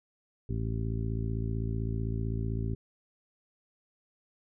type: harmonic tone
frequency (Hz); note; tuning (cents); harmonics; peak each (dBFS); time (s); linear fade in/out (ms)
55.7; A1; +22; 1 / 2 / 3 / 4 / 5 / 6 / 7; -34 / -32 / -40 / -40 / -43 / -49 / -43; 0.49-2.75; 5
effects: none